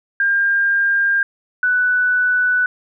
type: tone pair in turn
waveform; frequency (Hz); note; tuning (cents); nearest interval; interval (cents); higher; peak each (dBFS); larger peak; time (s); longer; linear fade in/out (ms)
sine; 1603 / 1489; G6 / F#6; +38 / +11; minor second; 127; first; -13; neither; 0.2-1.23 / 1.63-2.66; neither; 2
effects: none